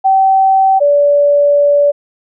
sine tone pair in turn, 770 / 576.8 Hz, G5 / D5, -31 / -31 cents, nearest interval perfect fourth, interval 500 cents, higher first, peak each -6 dBFS, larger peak neither, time 0.04-0.8 / 0.8-1.92 s, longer second, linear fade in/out 20 ms, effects none

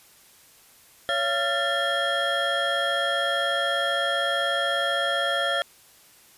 triangle tone cluster, 559 / 679 / 1378 / 1772 / 3267 Hz, C#5 / F5 / F6 / A6 / G#7, +14 / -49 / -24 / +12 / -29 cents, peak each -27 dBFS, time 1.09-5.62 s, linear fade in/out 0 ms, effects white hiss -54 dBFS RMS until 6.37 s + resampled to 32000 Hz

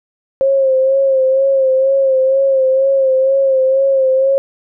sine tone with vibrato, 534 Hz, C5, 35 cents sharp, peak -9 dBFS, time 0.41-4.38 s, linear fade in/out 0 ms, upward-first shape sine, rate 2.1 Hz, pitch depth 39 cents each way, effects none

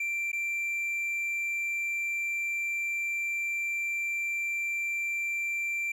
triangle tone with dropouts, 2355 Hz, D7, 4 cents sharp, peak -27 dBFS, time 0-5.92 s, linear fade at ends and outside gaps 5 ms, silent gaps 0.318-0.329 s, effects none

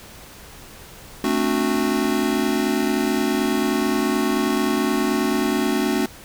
square chord, D dominant seventh, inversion second, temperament just, 220.2 / 264.3 / 293.7 / 367.1 Hz, A3 / C4 / D4 / F#4, +2 / +18 / 0 / -14 cents, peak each -25 dBFS, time 1.24-6.06 s, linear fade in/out 2 ms, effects pink hiss -42 dBFS RMS until 6.24 s

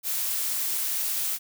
blue noise with amplitude modulation, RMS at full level -26 dBFS, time 0.03-1.39 s, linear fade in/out 50 ms, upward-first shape sine, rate 229 Hz, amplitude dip 40%, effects none

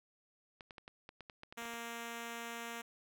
clicks, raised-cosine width 0.3 ms, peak -33 dBFS, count 12, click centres 0.608 / 0.708 / 0.782 / 0.879 / 1.091 / 1.207 / 1.298 / 1.434 / 1.525 / 1.623 / 1.655 / 1.737 s
5% pulse tone, 233.1 Hz, A#3, in tune, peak -31 dBFS, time 1.57-2.82 s, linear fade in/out 10 ms
effects none

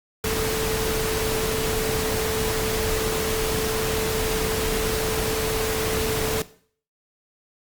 sine tone in noise, 440 Hz, A4, in tune, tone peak -25 dBFS, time 0.24-6.42 s, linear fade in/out 2 ms, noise pink, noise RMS -26 dBFS, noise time 0.24-6.42 s, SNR -2 dB, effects noise-tail reverb RT60 0.5 s tail -17 dB re dry + Opus 48 kbps

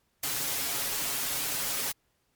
white noise with comb filter, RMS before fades -31 dBFS, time 0.23-1.92 s, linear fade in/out 5 ms, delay 7.2 ms, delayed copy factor +0.85, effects pink hiss -73 dBFS RMS until 2.35 s + MP3 96 kbps

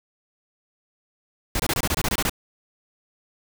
pink noise bursts, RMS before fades -23 dBFS, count 11, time 1.55-2.296 s, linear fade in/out 2 ms, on 46 ms, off 24 ms, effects none

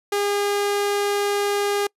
sawtooth tone, 406.5 Hz, G#4, 37 cents flat, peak -16 dBFS, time 0.12-1.87 s, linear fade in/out 5 ms, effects noise-tail reverb RT60 0.1 s tail -26 dB re dry + resampled to 32000 Hz

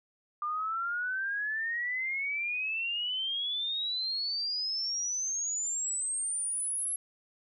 sine exponential sweep, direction up, 1192 to 11175 Hz, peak -30 dBFS, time 0.42-6.96 s, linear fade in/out 2 ms, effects none

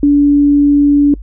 sine tone, 287.8 Hz, D4, 35 cents flat, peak -5 dBFS, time 0.03-1.14 s, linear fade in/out 2 ms, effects noise-tail reverb RT60 0.1 s tail -25 dB re dry + added 50 Hz sine -25 dBFS peak until 1.22 s

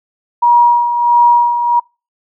sine tone with tremolo, 955 Hz, A#5, 42 cents sharp, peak -4 dBFS, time 0.42-1.8 s, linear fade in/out 10 ms, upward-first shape sine, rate 1.5 Hz, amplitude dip 60%, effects noise-tail reverb RT60 0.3 s tail -26 dB re dry

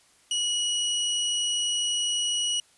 sawtooth tone, 2917 Hz, F#7, 25 cents flat, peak -21 dBFS, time 0.31-2.6 s, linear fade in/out 2 ms, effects white hiss -60 dBFS RMS until 2.77 s + resampled to 24000 Hz

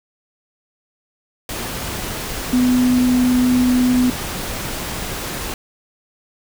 sine tone in noise, 250 Hz, B3, 21 cents sharp, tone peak -12 dBFS, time 2.53-4.1 s, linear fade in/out 2 ms, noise pink, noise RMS -26 dBFS, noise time 1.49-5.54 s, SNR +11 dB, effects none

